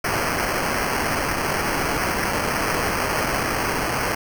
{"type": "noise with sample-and-hold", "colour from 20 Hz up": "violet", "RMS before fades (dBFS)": -23, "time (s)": [0.04, 4.15], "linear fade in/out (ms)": 5, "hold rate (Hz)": 3675, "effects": []}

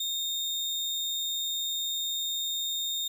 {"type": "tone", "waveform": "35% pulse", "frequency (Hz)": 3668, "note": "A#7", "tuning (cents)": -29, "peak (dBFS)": -27, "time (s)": [0, 3.08], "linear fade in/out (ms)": 5, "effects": []}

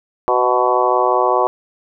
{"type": "harmonic tone with a mistuned harmonic", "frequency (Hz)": 124.8, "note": "B2", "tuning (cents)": 19, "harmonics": [3, 4, 5, 6, 7, 8, 9], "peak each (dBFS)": [-20, -20, -20, -20, -20, -20, -20], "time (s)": [0.28, 1.47], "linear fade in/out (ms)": 0, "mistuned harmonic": 6, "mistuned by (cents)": -30, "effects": []}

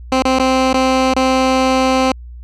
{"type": "tone with dropouts", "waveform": "15% pulse", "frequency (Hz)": 261, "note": "C4", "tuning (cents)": -4, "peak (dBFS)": -5, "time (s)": [0.12, 2.12], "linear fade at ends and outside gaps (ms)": 2, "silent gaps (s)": [[0.223, 0.252], [0.387, 0.396], [0.73, 0.741], [1.137, 1.163]], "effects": ["added 60 Hz sine -30 dBFS peak until 2.43 s", "low-pass 6000 Hz 12 dB/octave"]}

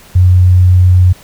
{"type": "tone", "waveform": "sine", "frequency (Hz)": 90.8, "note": "F#2", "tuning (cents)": -32, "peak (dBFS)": -3, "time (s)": [0.15, 1.13], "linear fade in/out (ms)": 10, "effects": ["pink hiss -39 dBFS RMS until 1.23 s"]}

